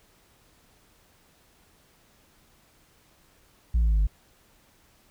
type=exponential sweep; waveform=sine; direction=down; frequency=59.7 to 48.86 Hz; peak=-16 dBFS; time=3.74-4.07 s; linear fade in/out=10 ms; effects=tanh soft clip ceiling -18 dBFS + pink hiss -61 dBFS RMS until 5.1 s